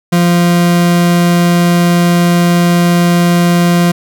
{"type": "tone", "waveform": "40% pulse", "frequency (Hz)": 173.7, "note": "F3", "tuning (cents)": -9, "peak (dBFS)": -6, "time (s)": [0.12, 3.92], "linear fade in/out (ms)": 10, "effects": []}